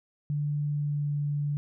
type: tone with pitch glide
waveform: sine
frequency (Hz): 146.83 to 145.56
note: D3 to D3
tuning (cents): 0 to -15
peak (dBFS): -26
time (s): 0.3-1.57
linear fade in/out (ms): 0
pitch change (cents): -15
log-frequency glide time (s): 0.67-1.14
effects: none